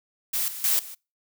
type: noise with level steps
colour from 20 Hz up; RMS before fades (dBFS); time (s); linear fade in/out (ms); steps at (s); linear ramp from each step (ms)
blue; -26 / -36 / -22 / -40; 0.33-0.95; 10; 0.48 / 0.64 / 0.79; 2
effects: noise-tail reverb RT60 0.3 s tail -26 dB re dry